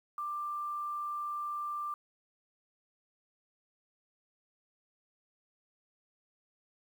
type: tone with quantisation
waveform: sine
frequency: 1184 Hz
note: D6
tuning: 14 cents sharp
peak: -34 dBFS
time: 0.18-1.94 s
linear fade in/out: 2 ms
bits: 10
effects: none